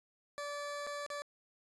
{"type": "tone with dropouts", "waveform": "20% pulse", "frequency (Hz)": 579, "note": "D5", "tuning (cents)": -25, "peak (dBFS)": -34, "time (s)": [0.38, 1.22], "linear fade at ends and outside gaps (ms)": 0, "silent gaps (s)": [[0.867, 0.871], [1.064, 1.102]], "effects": ["resampled to 22050 Hz"]}